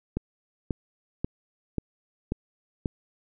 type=click train; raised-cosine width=3 ms; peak=-14 dBFS; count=6; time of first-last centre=0.17-2.858 s; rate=1.86 Hz; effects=none